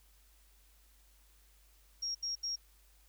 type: tone bursts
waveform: sine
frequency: 5588 Hz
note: F8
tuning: in tune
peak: -34 dBFS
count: 3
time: 2.02-2.56 s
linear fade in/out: 10 ms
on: 130 ms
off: 75 ms
effects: added 50 Hz sine -63 dBFS peak until 3.08 s + white hiss -68 dBFS RMS until 3.08 s